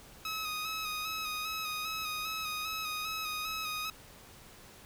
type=tone with vibrato; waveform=15% pulse; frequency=1266 Hz; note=D#6; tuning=30 cents sharp; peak=-28 dBFS; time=0.25-3.9 s; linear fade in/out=2 ms; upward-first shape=square; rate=2.5 Hz; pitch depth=27 cents each way; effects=pink hiss -54 dBFS RMS until 4.85 s